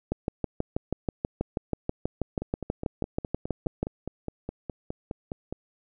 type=two click trains; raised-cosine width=2 ms; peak=-13 / -19 dBFS; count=24 / 16; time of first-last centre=0.12-3.83 / 2.42-5.526 s; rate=6.2 / 4.83 Hz; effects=none